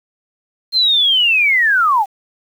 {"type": "linear sweep", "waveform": "sine", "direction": "down", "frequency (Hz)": [4205, 750], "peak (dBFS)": -10, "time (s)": [0.72, 2.06], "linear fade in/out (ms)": 50, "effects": ["7-bit"]}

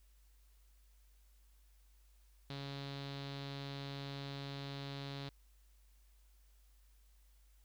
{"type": "tone with low-pass filter", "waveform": "sawtooth", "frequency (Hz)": 139.3, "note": "C#3", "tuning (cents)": 9, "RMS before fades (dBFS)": -45, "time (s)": [2.5, 5.29], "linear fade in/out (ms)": 2, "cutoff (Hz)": 4000, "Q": 4.9, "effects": ["added 50 Hz sine -63 dBFS peak until 7.64 s", "white hiss -75 dBFS RMS until 7.64 s"]}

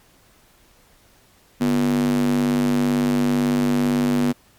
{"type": "tone with high-pass filter", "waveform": "square", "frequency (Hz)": 48.98, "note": "G1", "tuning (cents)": -1, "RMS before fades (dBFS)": -19, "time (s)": [1.6, 4.33], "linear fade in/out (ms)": 20, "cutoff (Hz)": 220, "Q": 6, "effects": ["pink hiss -55 dBFS RMS until 4.58 s", "MP3 96 kbps"]}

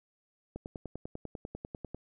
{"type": "click train", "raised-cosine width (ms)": 2, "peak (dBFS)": -26, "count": 15, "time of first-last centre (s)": [0.56, 1.946], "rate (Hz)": 10.1, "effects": []}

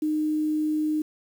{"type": "tone with quantisation", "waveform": "sine", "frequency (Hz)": 306.9, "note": "D#4", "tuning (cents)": -24, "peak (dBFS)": -22, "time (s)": [0.02, 1.02], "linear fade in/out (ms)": 5, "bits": 8, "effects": []}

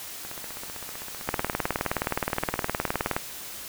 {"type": "two click trains", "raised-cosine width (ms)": 0.5, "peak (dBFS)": [-9, -23], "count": [37, 46], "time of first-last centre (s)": [[1.29, 3.165], [0.25, 3.135]], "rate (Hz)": [19.2, 15.6], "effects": ["white hiss -39 dBFS RMS until 3.68 s"]}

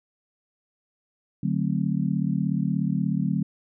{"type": "chord", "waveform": "sine", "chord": "D dominant seventh", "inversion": "none", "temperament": "just", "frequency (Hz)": [146.83, 183.54, 220.2, 264.3], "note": ["D3", "F#3", "A3", "C4"], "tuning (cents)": [0, -14, 2, 18], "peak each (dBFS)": [-27, -25, -29, -31], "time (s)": [1.43, 3.43], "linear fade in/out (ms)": 5, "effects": []}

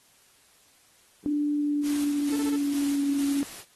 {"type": "tone with pitch glide", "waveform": "sine", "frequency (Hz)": [293.7, 280.9], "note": ["D4", "C#4"], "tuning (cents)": [0, 23], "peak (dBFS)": -23, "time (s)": [1.26, 3.43], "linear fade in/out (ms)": 0, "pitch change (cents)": -77, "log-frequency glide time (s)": [1.54, 3.2]}
{"type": "noise with tremolo", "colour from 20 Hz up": "white", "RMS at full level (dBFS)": -38, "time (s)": [1.82, 3.65], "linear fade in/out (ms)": 50, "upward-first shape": "square", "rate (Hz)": 2.2, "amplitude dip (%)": 40}
{"type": "tone bursts", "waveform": "sawtooth", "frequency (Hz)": 440, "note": "A4", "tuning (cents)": 0, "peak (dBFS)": -33, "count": 4, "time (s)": [2.32, 2.563], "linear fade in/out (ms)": 5, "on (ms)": 42, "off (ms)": 25}
{"effects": ["white hiss -60 dBFS RMS until 3.75 s", "AAC 32 kbps"]}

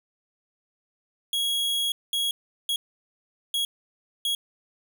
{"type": "tone bursts at uneven times", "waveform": "45% pulse", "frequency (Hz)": 3316, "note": "G#7", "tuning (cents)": -3, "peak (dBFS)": -23, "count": 5, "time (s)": [[1.33, 1.92], [2.13, 2.31], [2.69, 2.76], [3.54, 3.65], [4.25, 4.35]], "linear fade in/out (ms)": 2, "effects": []}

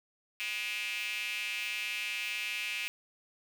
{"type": "tone with high-pass filter", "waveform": "square", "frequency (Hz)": 112.3, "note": "A2", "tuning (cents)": 36, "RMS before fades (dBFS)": -36, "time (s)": [0.4, 2.88], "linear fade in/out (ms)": 0, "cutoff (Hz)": 2500, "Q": 6.7, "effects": []}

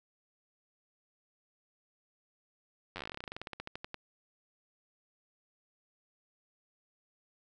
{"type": "slowing click train", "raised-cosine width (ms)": 0.3, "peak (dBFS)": -24, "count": 26, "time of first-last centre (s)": [2.96, 3.943], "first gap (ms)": 10, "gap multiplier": 1.1, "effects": []}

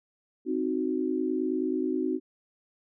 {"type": "chord", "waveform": "sine", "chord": "C diminished", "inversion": "none", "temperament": "equal", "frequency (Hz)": [261.6, 311.1, 370], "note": ["C4", "Eb4", "Gb4"], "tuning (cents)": [0, 0, 0], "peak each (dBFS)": -30, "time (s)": [0.45, 2.2], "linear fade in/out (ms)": 50, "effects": []}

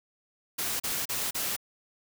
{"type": "noise bursts", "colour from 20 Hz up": "white", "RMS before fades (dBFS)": -31, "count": 4, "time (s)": [0.58, 1.565], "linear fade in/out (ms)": 10, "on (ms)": 220, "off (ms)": 35, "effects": []}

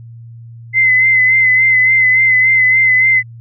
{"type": "tone with vibrato", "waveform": "sine", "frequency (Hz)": 2049, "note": "C7", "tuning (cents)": -37, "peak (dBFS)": -7, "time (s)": [0.73, 3.23], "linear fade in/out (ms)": 50, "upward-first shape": "sine", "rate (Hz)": 3.5, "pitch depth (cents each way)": 34, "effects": ["added 116 Hz sine -31 dBFS peak until 3.4 s"]}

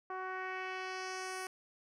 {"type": "tone with low-pass filter sweep", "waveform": "10% pulse", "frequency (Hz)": 373.8, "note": "F#4", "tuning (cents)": 18, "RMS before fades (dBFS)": -41, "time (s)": [0.1, 1.47], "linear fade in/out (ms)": 2, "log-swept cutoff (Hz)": [1100, 11000], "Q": 1.5, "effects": []}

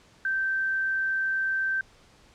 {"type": "tone", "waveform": "sine", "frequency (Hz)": 1558, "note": "G6", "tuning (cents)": -11, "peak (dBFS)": -24, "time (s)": [0.25, 1.81], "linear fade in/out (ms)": 2, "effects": ["pink hiss -57 dBFS RMS until 2.34 s", "low-pass 7000 Hz 12 dB/octave"]}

